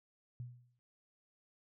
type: tone with exponential decay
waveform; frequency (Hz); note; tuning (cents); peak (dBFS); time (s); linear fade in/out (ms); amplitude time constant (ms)
sine; 122.2; B2; -18; -39; 0.4-0.79; 0; 84
effects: none